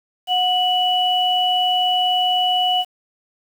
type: tone pair together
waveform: sine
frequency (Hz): 731 / 2949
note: F#5 / F#7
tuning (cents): -21 / -6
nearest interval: 2 octaves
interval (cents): 2415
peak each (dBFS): -18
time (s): 0.27-2.85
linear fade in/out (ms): 50
effects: 7-bit